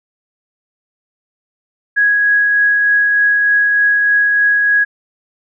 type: tone with tremolo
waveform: sine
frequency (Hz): 1661.2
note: G#6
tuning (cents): 0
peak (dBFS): -8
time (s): 1.96-4.85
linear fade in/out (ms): 20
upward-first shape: triangle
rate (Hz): 3.3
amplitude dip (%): 25
effects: none